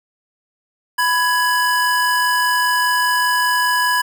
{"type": "tone pair together", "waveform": "square", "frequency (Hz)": [993, 1670], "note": ["B5", "G#6"], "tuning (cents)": [9, 9], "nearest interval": "major sixth", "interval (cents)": 900, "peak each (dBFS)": -18, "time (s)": [0.98, 4.02], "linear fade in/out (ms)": 10, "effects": []}